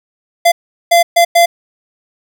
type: tone bursts at uneven times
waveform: square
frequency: 686 Hz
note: F5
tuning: 31 cents flat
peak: -6 dBFS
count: 4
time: 0.45-0.52 / 0.91-1.03 / 1.16-1.25 / 1.35-1.46 s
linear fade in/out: 10 ms
effects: none